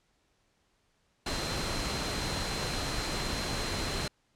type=tone in noise; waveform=sine; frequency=4117 Hz; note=C8; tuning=29 cents flat; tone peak=-40 dBFS; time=1.26-4.08 s; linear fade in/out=5 ms; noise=pink; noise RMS=-33 dBFS; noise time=1.26-4.08 s; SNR=-10 dB; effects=pink hiss -72 dBFS RMS until 4.35 s + low-pass 8000 Hz 12 dB/octave